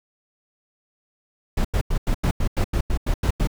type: noise bursts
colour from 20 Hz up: brown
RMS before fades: -20 dBFS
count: 12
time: 1.57-3.473 s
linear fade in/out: 5 ms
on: 77 ms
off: 89 ms
effects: none